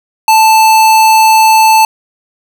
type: tone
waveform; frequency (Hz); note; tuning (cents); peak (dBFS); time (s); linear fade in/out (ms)
square; 880; A5; 0; -4; 0.28-1.85; 2
effects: none